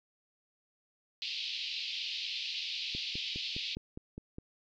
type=band-pass noise; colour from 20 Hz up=white; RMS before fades=-38 dBFS; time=1.22-3.75 s; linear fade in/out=0 ms; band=2500 to 4600 Hz; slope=48 dB/octave
type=click train; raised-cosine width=3 ms; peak=-29 dBFS; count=8; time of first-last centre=2.95-4.384 s; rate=4.88 Hz
effects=none